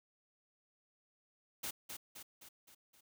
white noise with echo, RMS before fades -41 dBFS, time 1.63-1.71 s, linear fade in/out 10 ms, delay 260 ms, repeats 5, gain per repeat -5 dB, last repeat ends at 3.01 s, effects none

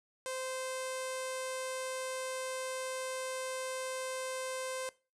sawtooth tone with low-pass filter, 519 Hz, C5, 14 cents flat, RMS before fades -39 dBFS, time 0.26-4.89 s, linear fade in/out 0 ms, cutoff 9200 Hz, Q 2.9, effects noise-tail reverb RT60 0.3 s tail -19 dB re dry

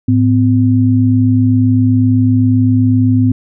sine tone pair together, 107.21 / 255 Hz, A2 / C4, -44 / -44 cents, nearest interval octave + minor third, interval 1500 cents, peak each -10 dBFS, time 0.08-3.32 s, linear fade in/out 5 ms, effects none

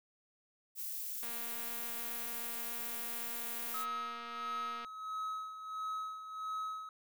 violet noise, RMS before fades -41 dBFS, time 0.75-3.86 s, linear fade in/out 50 ms
click train, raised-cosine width 0.3 ms, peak -33 dBFS, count 851, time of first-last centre 1.23-4.847 s, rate 235 Hz
triangle tone with tremolo, 1280 Hz, D#6, 49 cents sharp, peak -34 dBFS, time 3.74-6.89 s, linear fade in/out 2 ms, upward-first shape sine, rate 1.5 Hz, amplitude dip 65%
effects none

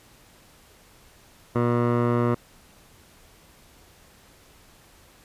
15% pulse tone with low-pass filter, 120 Hz, B2, 49 cents flat, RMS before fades -22 dBFS, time 1.55-2.35 s, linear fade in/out 10 ms, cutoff 1200 Hz, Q 1.3, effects pink hiss -54 dBFS RMS until 5.24 s + resampled to 32000 Hz

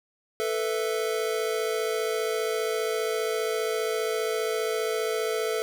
square chord, A suspended second, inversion none, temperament just, 440 / 495 / 660 Hz, A4 / B4 / E5, 0 / +4 / +2 cents, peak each -28 / -33 / -34 dBFS, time 0.4-5.62 s, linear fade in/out 0 ms, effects none

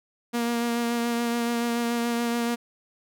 sawtooth tone with vibrato, 235.8 Hz, A#3, 20 cents sharp, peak -20 dBFS, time 0.33-2.56 s, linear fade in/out 20 ms, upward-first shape sine, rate 7 Hz, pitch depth 17 cents each way, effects none

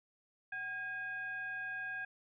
sine tone with frequency modulation, 1626 Hz, G#6, 37 cents flat, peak -38 dBFS, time 0.52-2.05 s, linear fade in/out 5 ms, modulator 873 Hz, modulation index 0.5, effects none

